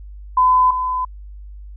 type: tone pair in turn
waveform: sine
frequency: 1012 / 1012 Hz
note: B5 / B5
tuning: +42 / +42 cents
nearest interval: unison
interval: 0 cents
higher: neither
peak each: -10 / -18 dBFS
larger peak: first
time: 0.37-0.71 / 0.71-1.05 s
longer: neither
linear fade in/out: 5 ms
effects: added 50 Hz sine -33 dBFS peak until 1.76 s